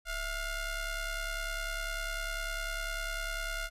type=ring-modulated tone; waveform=sawtooth; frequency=697 Hz; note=F5; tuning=4 cents flat; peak=-27 dBFS; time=0.05-3.7 s; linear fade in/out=50 ms; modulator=732 Hz; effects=resampled to 32000 Hz